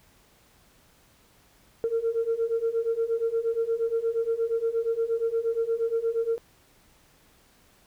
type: beating tone pair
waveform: sine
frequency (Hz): 453 / 461.5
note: A#4 / A#4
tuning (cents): -50 / -17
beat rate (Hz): 8.5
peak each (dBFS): -27 / -25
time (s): 1.84-6.38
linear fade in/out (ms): 0
effects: tanh soft clip ceiling -18 dBFS + pink hiss -60 dBFS RMS until 7.86 s